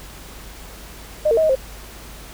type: tone with pitch steps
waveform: sine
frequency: 610 / 457.5 / 638 / 627 / 528 Hz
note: D#5 / A#4 / D#5 / D#5 / C5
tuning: -34 / -32 / +43 / +13 / +16 cents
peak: -13 dBFS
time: 1.25-1.555 s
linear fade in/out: 10 ms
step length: 61 ms
effects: added 50 Hz sine -40 dBFS peak until 2.33 s + pink hiss -40 dBFS RMS until 2.33 s